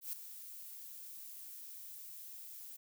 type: noise with ADSR envelope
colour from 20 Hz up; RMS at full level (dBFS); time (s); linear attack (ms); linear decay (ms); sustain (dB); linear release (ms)
violet; -39; 0.01-2.77; 120; 3; -11; 13
effects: none